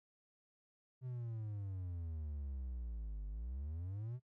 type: exponential two-way sweep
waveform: triangle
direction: down then up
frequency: 130 to 49 to 130 Hz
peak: -39 dBFS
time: 1.01-4.2 s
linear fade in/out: 50 ms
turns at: 3.27 s
effects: noise-tail reverb RT60 0.1 s tail -20 dB re dry